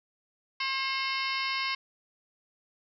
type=harmonic tone with a mistuned harmonic; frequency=536 Hz; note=C5; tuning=42 cents sharp; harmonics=2 / 3 / 4 / 5 / 6 / 7 / 8 / 9 / 10; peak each=-34 / -41 / -33 / -38 / -39 / -40 / -41 / -39 / -41 dBFS; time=0.6-1.75 s; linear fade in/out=5 ms; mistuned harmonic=6; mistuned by=-98 cents; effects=none